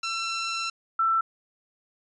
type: tone pair in turn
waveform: 15% pulse / sine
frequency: 1346 / 1334.4 Hz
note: E6 / E6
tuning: +36 / +21 cents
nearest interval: unison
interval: 15 cents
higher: first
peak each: -21 / -20 dBFS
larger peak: second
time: 0.03-0.7 / 0.99-1.21 s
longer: first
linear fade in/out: 5 ms
effects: resampled to 22050 Hz